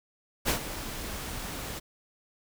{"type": "noise with ADSR envelope", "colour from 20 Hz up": "pink", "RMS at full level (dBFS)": -24, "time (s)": [0.45, 1.8], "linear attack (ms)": 36, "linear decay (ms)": 100, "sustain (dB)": -13, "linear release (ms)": 19, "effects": []}